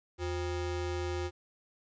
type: ring-modulated tone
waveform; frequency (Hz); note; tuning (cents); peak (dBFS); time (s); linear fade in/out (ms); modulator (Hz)
square; 220; A3; 0; -30; 0.18-1.31; 50; 137
effects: resampled to 16000 Hz + 11-bit